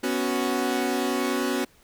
sawtooth chord, B suspended second, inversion none, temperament equal, 246.9 / 277.2 / 370 Hz, B3 / C#4 / F#4, 0 / 0 / 0 cents, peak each -24 dBFS, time 0.03-1.65 s, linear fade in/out 10 ms, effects pink hiss -58 dBFS RMS until 1.83 s

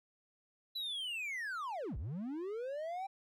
triangle linear two-way sweep, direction down then up, 4011 to 49 to 791 Hz, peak -36 dBFS, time 0.75-3.07 s, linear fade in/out 10 ms, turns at 1.97 s, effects none

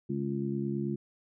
harmonic tone, 69.3 Hz, C#2, in tune, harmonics 2 / 3 / 4 / 5, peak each -35 / -33 / -41 / -35 dBFS, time 0.09-0.96 s, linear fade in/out 10 ms, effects none

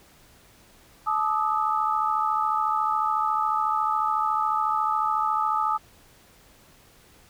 sine tone cluster, 867 / 1207 / 1281 Hz, A5 / D6 / E6, -26 / +47 / -50 cents, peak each -26 dBFS, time 1.06-5.78 s, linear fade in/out 20 ms, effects pink hiss -55 dBFS RMS until 7.29 s

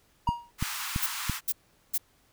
triangle tone with exponential decay, 948 Hz, A#5, 29 cents sharp, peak -20 dBFS, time 0.27-0.51 s, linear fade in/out 5 ms, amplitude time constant 52 ms
click train, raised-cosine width 5 ms, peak -16 dBFS, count 4, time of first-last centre 0.29-1.297 s, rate 2.98 Hz
pink high-pass noise, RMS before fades -35 dBFS, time 0.58-1.41 s, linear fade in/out 50 ms, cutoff 930 Hz, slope 48 dB/octave
violet noise bursts, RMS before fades -27 dBFS, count 3, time 1.02-1.981 s, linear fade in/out 10 ms, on 47 ms, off 410 ms
effects pink hiss -65 dBFS RMS until 2.32 s

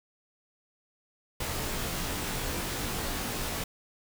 pink noise with comb filter, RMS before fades -33 dBFS, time 1.4-3.64 s, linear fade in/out 5 ms, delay 19 ms, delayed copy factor -0.85, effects none

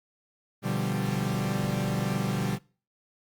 40% pulse chord, G dominant seventh, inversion first, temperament equal, 123.47 / 146.83 / 174.61 / 196 Hz, B2 / D3 / F3 / G3, 0 / 0 / 0 / 0 cents, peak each -31 / -31 / -34 / -30 dBFS, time 0.62-2.59 s, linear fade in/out 50 ms, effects noise-tail reverb RT60 0.4 s tail -24 dB re dry + Opus 32 kbps

